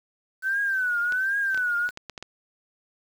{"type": "tone with vibrato", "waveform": "sine", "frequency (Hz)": 1518, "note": "F#6", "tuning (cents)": 44, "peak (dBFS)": -22, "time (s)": [0.42, 1.91], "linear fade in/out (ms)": 50, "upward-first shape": "triangle", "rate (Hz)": 1.3, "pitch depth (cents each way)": 140}
{"type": "clicks", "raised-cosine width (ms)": 0.2, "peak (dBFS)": -19, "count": 8, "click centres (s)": [1.123, 1.546, 1.576, 1.89, 1.974, 2.097, 2.178, 2.226]}
{"effects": ["8-bit"]}